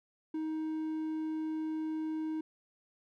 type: tone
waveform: triangle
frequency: 314.3 Hz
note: D#4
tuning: 18 cents sharp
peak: -31 dBFS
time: 0.34-2.41 s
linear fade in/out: 5 ms
effects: none